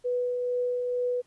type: tone with tremolo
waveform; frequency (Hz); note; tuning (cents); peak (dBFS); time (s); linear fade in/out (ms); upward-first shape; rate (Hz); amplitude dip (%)
sine; 493.1; B4; -3; -24; 0.04-1.22; 20; triangle; 2.2; 30
effects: pink hiss -66 dBFS RMS until 1.26 s + resampled to 24000 Hz